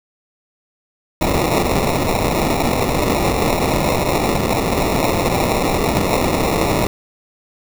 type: noise with sample-and-hold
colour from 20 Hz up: violet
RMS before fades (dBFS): -17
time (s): 1.21-6.87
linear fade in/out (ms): 2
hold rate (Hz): 1575
effects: none